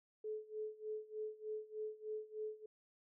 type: tone with tremolo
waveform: sine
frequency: 430.5 Hz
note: A4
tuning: 38 cents flat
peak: -39 dBFS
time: 0.24-2.66 s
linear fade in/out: 5 ms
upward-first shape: sine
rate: 3.3 Hz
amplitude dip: 90%
effects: none